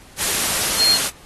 sine tone in noise, 4239 Hz, C8, 22 cents sharp, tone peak -13 dBFS, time 0.77-0.99 s, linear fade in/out 50 ms, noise white, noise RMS -20 dBFS, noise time 0.17-1.11 s, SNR +4 dB, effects pink hiss -46 dBFS RMS until 1.25 s + AAC 32 kbps

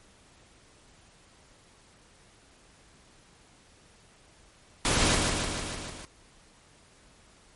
pink noise with echo, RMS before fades -25 dBFS, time 4.85-5.15 s, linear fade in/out 0 ms, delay 150 ms, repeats 6, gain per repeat -3 dB, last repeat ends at 6.05 s, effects pink hiss -58 dBFS RMS until 7.55 s + MP3 48 kbps

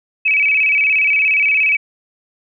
sine tone with vibrato, 2427 Hz, D#7, 44 cents flat, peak -11 dBFS, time 0.25-1.77 s, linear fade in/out 10 ms, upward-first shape square, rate 17 Hz, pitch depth 100 cents each way, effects none

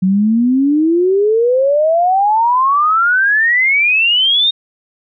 sine exponential sweep, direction up, 182.8 to 3729 Hz, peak -9 dBFS, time 0.02-4.51 s, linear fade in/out 10 ms, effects none

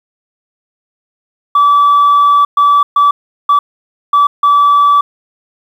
sine tone bursts at uneven times, 1153 Hz, D6, 32 cents flat, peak -3 dBFS, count 6, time 1.55-2.45 / 2.57-2.83 / 2.96-3.11 / 3.49-3.59 / 4.13-4.27 / 4.43-5.01 s, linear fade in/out 5 ms, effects tanh soft clip ceiling -3 dBFS + 7-bit

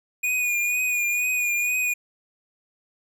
square tone with vibrato, 2455 Hz, D#7, 24 cents flat, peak -22 dBFS, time 0.23-1.94 s, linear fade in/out 10 ms, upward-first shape triangle, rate 2.1 Hz, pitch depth 42 cents each way, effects none

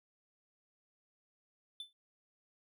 triangle tone with exponential decay, 3520 Hz, A7, in tune, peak -37 dBFS, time 1.8-1.93 s, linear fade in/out 2 ms, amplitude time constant 27 ms, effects none

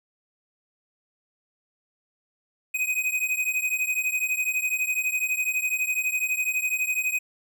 square beating tone pair, 2500 / 2512 Hz, D#7 / D#7, +8 / +16 cents, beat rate 12 Hz, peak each -28 / -27 dBFS, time 2.74-7.19 s, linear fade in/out 10 ms, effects none

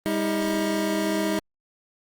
25% pulse tone pair together, 200 / 317.8 Hz, G3 / D#4, +35 / +37 cents, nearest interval minor sixth, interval 802 cents, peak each -23 / -21 dBFS, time 0.06-1.39 s, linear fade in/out 0 ms, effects Opus 32 kbps

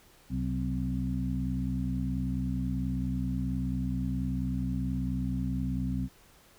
harmonic tone with a mistuned harmonic, 64.4 Hz, C2, 27 cents flat, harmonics 1 / 2 / 3 / 4, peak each -34 / -34 / -34 / -34 dBFS, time 0.29-6.09 s, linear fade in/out 50 ms, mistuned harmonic 3, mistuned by -53 cents, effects pink hiss -59 dBFS RMS until 6.58 s

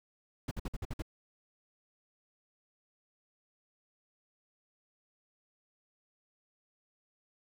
brown noise bursts, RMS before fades -36 dBFS, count 7, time 0.48-1.022 s, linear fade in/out 5 ms, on 32 ms, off 53 ms, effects none

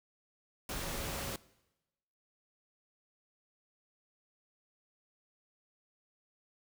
sine tone in noise, 554.4 Hz, C#5, in tune, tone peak -49 dBFS, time 0.82-1.35 s, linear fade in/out 2 ms, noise pink, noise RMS -39 dBFS, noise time 0.69-1.36 s, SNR -13 dB, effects noise-tail reverb RT60 1.0 s tail -21 dB re dry

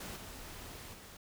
pink noise with level steps, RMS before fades -44 / -48 / -52 dBFS, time 0-1.17 s, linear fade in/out 5 ms, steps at 0.16 / 0.93 s, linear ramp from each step 10 ms, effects none

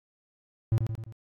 triangle tone with echo, 111.6 Hz, A2, 25 cents sharp, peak -18 dBFS, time 0.72-0.78 s, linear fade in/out 0 ms, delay 86 ms, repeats 4, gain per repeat -5 dB, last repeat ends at 1.124 s, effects AAC 64 kbps

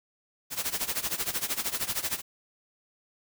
white noise with tremolo, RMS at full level -28 dBFS, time 0.5-2.22 s, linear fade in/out 50 ms, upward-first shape sine, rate 13 Hz, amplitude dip 85%, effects none

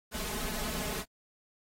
pink noise with comb filter, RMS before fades -36 dBFS, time 0.11-1.05 s, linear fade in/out 50 ms, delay 4.7 ms, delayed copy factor +0.95, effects AAC 48 kbps

